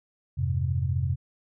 sine chord, F minor, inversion none, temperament equal with one note detuned, 87.31 / 102.16 / 130.81 Hz, F2 / Ab2 / C3, 0 / -28 / 0 cents, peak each -27 / -31 / -27 dBFS, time 0.37-1.16 s, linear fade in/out 20 ms, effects none

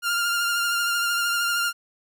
sawtooth tone with vibrato, 1400 Hz, F6, 4 cents sharp, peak -18 dBFS, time 0.02-1.73 s, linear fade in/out 50 ms, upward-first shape triangle, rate 13 Hz, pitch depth 28 cents each way, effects none

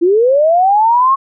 sine linear sweep, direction up, 328.4 to 1100 Hz, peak -7 dBFS, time 0.01-1.16 s, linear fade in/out 20 ms, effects none

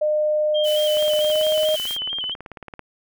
sine tone with pitch glide, 607 to 619 Hz, D#5 to D#5, -43 to -9 cents, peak -17 dBFS, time 0.01-1.76 s, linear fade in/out 10 ms, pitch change +34 cents, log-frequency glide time 1.26-1.39 s
sine tone with vibrato, 3105 Hz, G7, 17 cents flat, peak -24 dBFS, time 0.54-2.35 s, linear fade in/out 20 ms, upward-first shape square, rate 4.5 Hz, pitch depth 49 cents each way
white high-pass noise, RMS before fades -34 dBFS, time 0.63-1.98 s, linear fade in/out 50 ms, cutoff 1500 Hz, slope 24 dB/octave
click train, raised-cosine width 0.5 ms, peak -21 dBFS, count 34, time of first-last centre 0.97-2.793 s, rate 18.1 Hz
effects none

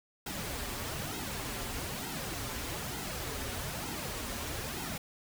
pink noise with flanger, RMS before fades -38 dBFS, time 0.26-4.98 s, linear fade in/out 5 ms, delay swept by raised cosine 1.7 to 6.4 ms, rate 1.1 Hz, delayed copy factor -0.7, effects none

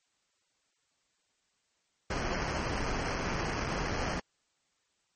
pink noise with sample-and-hold, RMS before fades -33 dBFS, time 2.1-4.2 s, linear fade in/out 5 ms, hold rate 3675 Hz, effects white hiss -75 dBFS RMS until 5.15 s + MP3 32 kbps

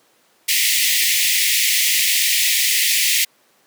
pink high-pass noise, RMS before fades -17 dBFS, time 0.48-3.25 s, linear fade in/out 10 ms, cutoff 1900 Hz, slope 96 dB/octave, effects pink hiss -57 dBFS RMS until 3.66 s + high-pass 300 Hz 12 dB/octave

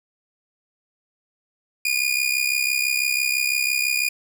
sawtooth tone with amplitude modulation, 2439 Hz, D#7, 35 cents flat, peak -13 dBFS, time 1.85-4.09 s, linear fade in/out 5 ms, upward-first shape sine, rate 66 Hz, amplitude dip 75%, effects none

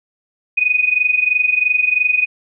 sine tone with amplitude modulation, 2489 Hz, D#7, in tune, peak -9 dBFS, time 0.57-2.26 s, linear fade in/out 10 ms, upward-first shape sine, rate 23 Hz, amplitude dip 80%, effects none

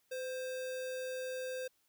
sine tone with sample-and-hold, 512 Hz, C5, 38 cents flat, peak -37 dBFS, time 0.11-1.68 s, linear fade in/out 10 ms, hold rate 2100 Hz, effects white hiss -75 dBFS RMS until 1.88 s

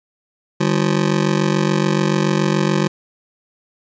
25% pulse ring-modulated tone, 174.61 Hz, F3, in tune, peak -8 dBFS, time 0.6-2.88 s, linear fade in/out 10 ms, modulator 23.5 Hz, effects resampled to 16000 Hz + 8-bit

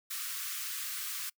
white high-pass noise, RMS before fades -38 dBFS, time 0.1-1.3 s, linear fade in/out 10 ms, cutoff 1100 Hz, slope 96 dB/octave, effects noise-tail reverb RT60 0.1 s tail -25 dB re dry

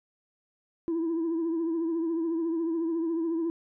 sine tone with vibrato, 330.2 Hz, E4, 3 cents sharp, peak -24 dBFS, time 0.88-3.5 s, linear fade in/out 0 ms, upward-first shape triangle, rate 14 Hz, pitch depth 66 cents each way, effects tanh soft clip ceiling -24 dBFS

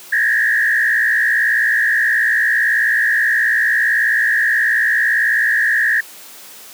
sine tone with frequency modulation, 1760 Hz, A6, in tune, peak -12 dBFS, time 0.12-6.01 s, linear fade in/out 10 ms, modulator 59.2 Hz, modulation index 2.2, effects white hiss -38 dBFS RMS until 6.73 s + high-pass 200 Hz 12 dB/octave

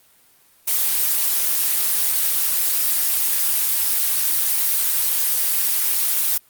blue noise, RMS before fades -19 dBFS, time 0.67-6.38 s, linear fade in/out 10 ms, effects white hiss -55 dBFS RMS until 6.49 s + Opus 32 kbps

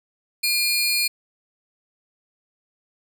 sawtooth tone pair together, 2415 / 4303 Hz, D7 / C8, +48 / +48 cents, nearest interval minor seventh, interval 1000 cents, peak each -19 dBFS, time 0.43-1.08 s, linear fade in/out 10 ms, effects none

